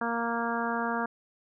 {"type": "harmonic tone", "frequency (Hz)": 233.1, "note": "A#3", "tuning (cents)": 0, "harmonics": [1, 2, 3, 4, 5, 6, 7], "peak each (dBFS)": [-33, -36, -35, -34, -36, -36, -37], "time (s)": [0.01, 1.06], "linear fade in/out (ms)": 5, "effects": []}